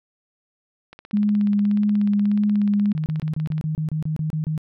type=click train; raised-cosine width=0.3 ms; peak=-25 dBFS; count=45; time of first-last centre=0.93-3.581 s; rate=16.6 Hz
type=tone with vibrato; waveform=sine; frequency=206 Hz; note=G#3; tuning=14 cents flat; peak=-16 dBFS; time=1.13-2.93 s; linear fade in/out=10 ms; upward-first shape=sine; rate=1.7 Hz; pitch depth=15 cents each way
type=tone bursts; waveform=sine; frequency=155.56 Hz; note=D#3; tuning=in tune; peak=-21 dBFS; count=12; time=2.95-4.578 s; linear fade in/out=0 ms; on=110 ms; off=28 ms
effects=none